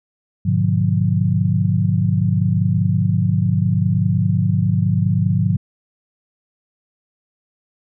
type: chord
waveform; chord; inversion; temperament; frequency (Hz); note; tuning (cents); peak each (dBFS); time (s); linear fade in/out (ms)
sine; G# diminished seventh; none; just; 103.83 / 124.59 / 149.51 / 179.41; G#2 / B2 / D3 / F3; 0 / +16 / +31 / +47; -18 / -22 / -20 / -19; 0.45-5.57; 10
effects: none